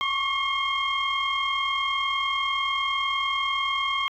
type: tone cluster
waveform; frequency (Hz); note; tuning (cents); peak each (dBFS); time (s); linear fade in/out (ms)
sine; 1090 / 1130 / 2149 / 3199; C#6 / C#6 / C7 / G7; -29 / +33 / +46 / +34; -28; 0.01-4.08; 0
effects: tanh soft clip ceiling -16 dBFS